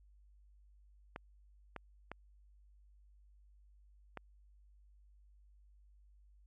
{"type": "clicks", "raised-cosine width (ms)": 0.5, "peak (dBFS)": -28, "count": 4, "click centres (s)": [1.161, 1.763, 2.116, 4.173], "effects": ["added 50 Hz sine -61 dBFS peak until 6.46 s"]}